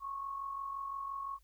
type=tone with amplitude modulation; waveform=sine; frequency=1100 Hz; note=C#6; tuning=14 cents flat; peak=-35 dBFS; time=0-1.39 s; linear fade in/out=50 ms; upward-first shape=sine; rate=45.8 Hz; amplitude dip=55%; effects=added 50 Hz sine -64 dBFS peak until 1.43 s + white hiss -75 dBFS RMS until 1.43 s